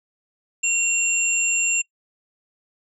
sine tone pair together, 2744 / 7326 Hz, F7 / A#8, -31 / -31 cents, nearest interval octave + perfect fourth, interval 1700 cents, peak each -21 / -22 dBFS, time 0.63-1.82 s, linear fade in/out 10 ms, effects noise-tail reverb RT60 0.1 s tail -22 dB re dry

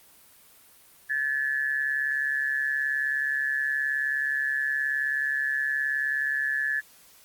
sine tone with amplitude modulation, 1725 Hz, A6, 35 cents flat, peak -21 dBFS, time 1.09-6.81 s, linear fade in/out 20 ms, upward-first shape sine, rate 139 Hz, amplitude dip 70%, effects white hiss -55 dBFS RMS until 7.24 s + Opus 32 kbps

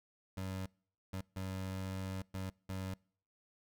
25% pulse tone bursts at uneven times, 94.7 Hz, F#2, 41 cents sharp, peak -35 dBFS, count 5, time 0.37-0.66 / 1.13-1.21 / 1.36-2.22 / 2.34-2.5 / 2.69-2.94 s, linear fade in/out 5 ms, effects noise-tail reverb RT60 0.5 s tail -26 dB re dry

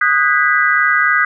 sine chord, G# minor seventh, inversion second, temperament equal with one note detuned, 1244.5 / 1480 / 1623.3 / 1975.5 Hz, D#6 / F#6 / G#6 / B6, 0 / 0 / -40 / 0 cents, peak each -16 dBFS, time 0.01-1.25 s, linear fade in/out 5 ms, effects none

